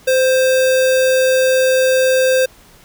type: tone with sample-and-hold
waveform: sine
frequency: 518 Hz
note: C5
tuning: 17 cents flat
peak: -10 dBFS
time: 0.07-2.46 s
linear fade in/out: 10 ms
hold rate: 2100 Hz
effects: pink hiss -46 dBFS RMS until 2.84 s